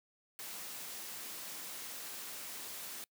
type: noise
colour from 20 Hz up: white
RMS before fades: -45 dBFS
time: 0.39-3.04 s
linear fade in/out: 0 ms
effects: noise-tail reverb RT60 0.1 s tail -25 dB re dry + high-pass 150 Hz 12 dB/octave